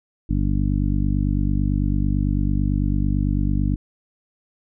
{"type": "harmonic tone", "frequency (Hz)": 49, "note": "G1", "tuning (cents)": 0, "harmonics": [1, 2, 3, 4, 5, 6], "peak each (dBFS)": [-21, -24, -26, -27, -28, -29], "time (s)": [0.29, 3.76], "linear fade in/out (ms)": 10, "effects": []}